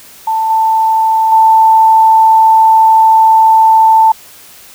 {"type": "tone with level steps", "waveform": "sine", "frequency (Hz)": 887, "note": "A5", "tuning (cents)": 14, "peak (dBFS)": [-10, -7, -3], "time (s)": [0.27, 4.12], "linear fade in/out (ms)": 5, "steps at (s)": [0.5, 1.32], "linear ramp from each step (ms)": 2, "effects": ["white hiss -37 dBFS RMS until 4.74 s"]}